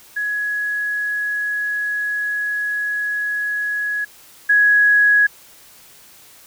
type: tone pair in turn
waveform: sine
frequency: 1677 / 1669.6 Hz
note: G#6 / G#6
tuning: +16 / +9 cents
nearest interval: unison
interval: 7 cents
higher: first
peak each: -19 / -10 dBFS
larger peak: second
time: 0.16-4.05 / 4.49-5.27 s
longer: first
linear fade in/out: 10 ms
effects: white hiss -46 dBFS RMS until 6.46 s